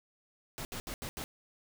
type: noise bursts at uneven times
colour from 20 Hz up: pink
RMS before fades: -40 dBFS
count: 5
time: 0.58-0.65 / 0.72-0.8 / 0.87-0.94 / 1.02-1.09 / 1.17-1.24 s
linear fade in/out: 0 ms
effects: none